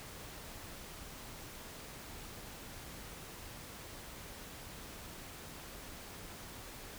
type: silence
effects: pink hiss -49 dBFS RMS until 6.98 s